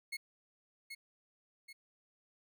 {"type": "tone with echo", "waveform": "30% pulse", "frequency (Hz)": 2173, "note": "C#7", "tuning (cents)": -35, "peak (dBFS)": -35, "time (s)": [0.12, 0.17], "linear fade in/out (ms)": 10, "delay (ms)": 780, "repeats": 2, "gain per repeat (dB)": -6, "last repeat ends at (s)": 1.73, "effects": []}